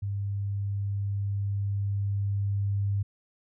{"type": "tone with level ramp", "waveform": "sine", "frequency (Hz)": 100, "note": "G2", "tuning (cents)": 35, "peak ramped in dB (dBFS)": [-28, -24], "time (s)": [0.02, 3.03], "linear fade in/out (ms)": 10, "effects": []}